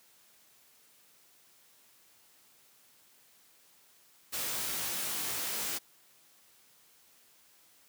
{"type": "noise with comb filter", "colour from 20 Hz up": "white", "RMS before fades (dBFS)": -35, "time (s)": [4.32, 5.79], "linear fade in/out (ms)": 20, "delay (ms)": 19, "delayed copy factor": -0.9, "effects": ["white hiss -63 dBFS RMS until 7.88 s", "high-pass 100 Hz 12 dB/octave"]}